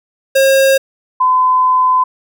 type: tone pair in turn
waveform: square / sine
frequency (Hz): 539 / 1017.5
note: C#5 / C6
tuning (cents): -49 / -49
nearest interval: major seventh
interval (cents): 1100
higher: second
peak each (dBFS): -8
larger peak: neither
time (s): 0.35-0.78 / 1.2-2.04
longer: second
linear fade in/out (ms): 10
effects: none